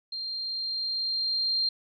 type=tone with level ramp; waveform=sine; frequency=4186 Hz; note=C8; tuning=in tune; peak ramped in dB=-32 to -23 dBFS; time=0.12-1.69 s; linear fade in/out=5 ms; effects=none